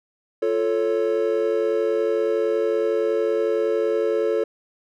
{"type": "chord", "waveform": "triangle", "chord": "F augmented", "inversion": "none", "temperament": "equal", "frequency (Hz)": [349.2, 440, 554.4], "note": ["F4", "A4", "C#5"], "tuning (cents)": [0, 0, 0], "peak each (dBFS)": [-24, -19, -23], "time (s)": [0.42, 4.44], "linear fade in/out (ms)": 5, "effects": []}